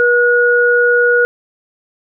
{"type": "tone pair together", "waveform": "sine", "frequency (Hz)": [482.1, 1450.9], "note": ["B4", "F#6"], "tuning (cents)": [-42, -34], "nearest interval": "octave + perfect fifth", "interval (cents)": 1908, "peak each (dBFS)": -11, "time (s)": [0, 1.25], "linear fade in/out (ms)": 0, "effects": []}